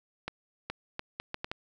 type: accelerating click train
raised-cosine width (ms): 0.3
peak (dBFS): -18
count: 7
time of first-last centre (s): 0.28-1.515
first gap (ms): 420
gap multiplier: 0.7
effects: none